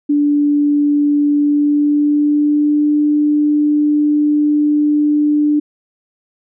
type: tone with pitch glide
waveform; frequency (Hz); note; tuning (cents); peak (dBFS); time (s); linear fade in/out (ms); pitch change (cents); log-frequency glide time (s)
sine; 291.4 to 297; D4 to D4; -13 to +20; -10; 0.09-5.6; 10; +33; 1.35-2.92
effects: none